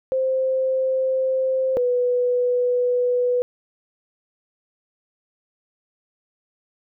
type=tone pair in turn; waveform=sine; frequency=523.3 / 493.1 Hz; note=C5 / B4; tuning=0 / -3 cents; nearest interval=minor second; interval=103 cents; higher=first; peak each=-18 / -17 dBFS; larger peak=second; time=0.12-1.77 / 1.77-3.42 s; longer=neither; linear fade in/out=0 ms; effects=none